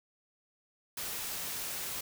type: noise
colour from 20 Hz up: white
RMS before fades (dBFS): -38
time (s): 0.97-2.01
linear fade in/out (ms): 5
effects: none